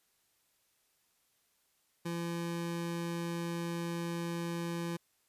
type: tone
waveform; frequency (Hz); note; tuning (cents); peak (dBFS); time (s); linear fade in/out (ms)
25% pulse; 170; F3; -46; -31; 2.05-4.97; 10
effects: white hiss -74 dBFS RMS until 5.28 s + resampled to 32000 Hz